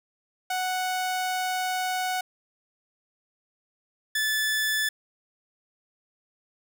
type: tone pair in turn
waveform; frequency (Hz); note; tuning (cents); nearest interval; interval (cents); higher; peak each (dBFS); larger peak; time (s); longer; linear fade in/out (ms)
sawtooth; 740 / 1739.8; F#5 / A6; 0 / -20; octave + minor third; 1480; second; -22 / -20; second; 0.5-2.21 / 4.15-4.89; first; 5
effects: none